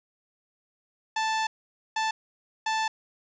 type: tone bursts at uneven times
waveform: sawtooth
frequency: 880 Hz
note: A5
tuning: in tune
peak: -21 dBFS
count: 3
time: 1.16-1.47 / 1.96-2.11 / 2.66-2.88 s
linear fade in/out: 5 ms
effects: resampled to 16000 Hz + 8-bit